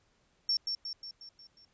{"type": "tone with echo", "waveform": "sine", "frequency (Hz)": 5450, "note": "F8", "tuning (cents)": -43, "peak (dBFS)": -26, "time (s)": [0.49, 0.57], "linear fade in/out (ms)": 2, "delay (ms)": 180, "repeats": 6, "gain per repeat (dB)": -5, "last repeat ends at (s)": 1.65, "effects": ["pink hiss -71 dBFS RMS until 1.73 s", "resampled to 16000 Hz"]}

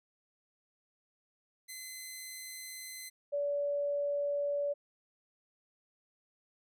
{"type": "tone pair in turn", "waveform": ["10% pulse", "sine"], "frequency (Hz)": [2046, 574.1], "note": ["C7", "D5"], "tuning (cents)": [-39, -39], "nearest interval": "octave + minor seventh", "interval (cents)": 2200, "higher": "first", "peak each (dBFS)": [-34, -30], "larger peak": "second", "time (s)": [[1.68, 3.1], [3.32, 4.74]], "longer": "neither", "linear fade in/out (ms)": 20, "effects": []}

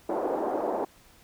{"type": "band-pass noise", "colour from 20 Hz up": "white", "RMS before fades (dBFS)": -29, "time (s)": [0.09, 0.85], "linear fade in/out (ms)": 5, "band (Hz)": [290, 770], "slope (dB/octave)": 24, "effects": ["pink hiss -57 dBFS RMS until 1.23 s"]}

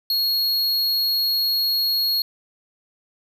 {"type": "tone", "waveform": "square", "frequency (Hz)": 4309, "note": "C#8", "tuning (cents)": -50, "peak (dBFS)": -19, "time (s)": [0.1, 2.22], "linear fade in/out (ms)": 2, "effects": []}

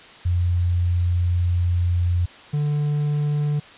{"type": "tone pair in turn", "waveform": ["sine", "triangle"], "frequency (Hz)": [87.9, 147.54], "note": ["F2", "D3"], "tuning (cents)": [12, 8], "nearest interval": "major sixth", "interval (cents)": 896, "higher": "second", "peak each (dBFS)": -17, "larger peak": "neither", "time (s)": [[0.25, 2.26], [2.53, 3.6]], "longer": "first", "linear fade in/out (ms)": 10, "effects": ["white hiss -44 dBFS RMS until 3.77 s", "resampled to 8000 Hz"]}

